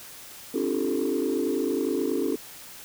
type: tone cluster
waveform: sine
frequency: 265.3 / 294.4 / 343.2 / 395.9 / 444.1 Hz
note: C4 / D4 / F4 / G4 / A4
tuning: +24 / +4 / -30 / +17 / +16 cents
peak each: -29 dBFS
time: 0.54-2.36 s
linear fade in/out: 5 ms
effects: tanh soft clip ceiling -17 dBFS + white hiss -44 dBFS RMS until 2.84 s